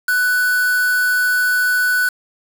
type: tone with quantisation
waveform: triangle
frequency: 1489 Hz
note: F#6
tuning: 11 cents sharp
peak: -12 dBFS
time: 0.08-2.09 s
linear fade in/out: 5 ms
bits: 4
effects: none